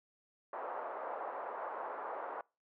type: band-pass noise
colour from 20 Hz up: pink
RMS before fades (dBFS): -42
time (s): 0.53-2.41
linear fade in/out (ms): 2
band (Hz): 530 to 1200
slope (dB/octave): 24
effects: noise-tail reverb RT60 0.3 s tail -26 dB re dry